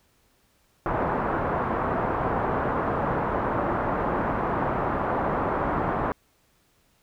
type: low-pass noise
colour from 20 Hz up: white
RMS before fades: -26 dBFS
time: 0.86-6.12 s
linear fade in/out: 0 ms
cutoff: 1200 Hz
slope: 24 dB/octave
effects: pink hiss -65 dBFS RMS until 7.02 s